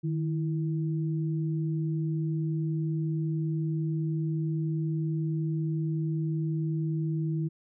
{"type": "tone pair together", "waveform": "sine", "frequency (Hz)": [155.12, 329.6], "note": ["D#3", "E4"], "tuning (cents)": [-5, 0], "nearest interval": "octave + minor second", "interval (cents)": 1305, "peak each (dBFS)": [-27, -35], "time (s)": [0.03, 7.49], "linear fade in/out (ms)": 20, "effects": []}